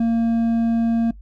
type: tone with hard clipping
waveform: triangle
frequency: 230 Hz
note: A#3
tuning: 23 cents flat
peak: -17 dBFS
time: 0-1.11 s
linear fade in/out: 5 ms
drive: 7 dB
effects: noise-tail reverb RT60 0.1 s tail -20 dB re dry + added 50 Hz sine -38 dBFS peak until 1.21 s